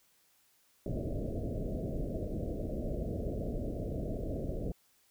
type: low-pass noise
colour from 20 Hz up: pink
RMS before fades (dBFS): -36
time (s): 0.86-4.72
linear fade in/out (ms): 2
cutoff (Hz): 660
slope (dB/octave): 96
effects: white hiss -69 dBFS RMS until 5.1 s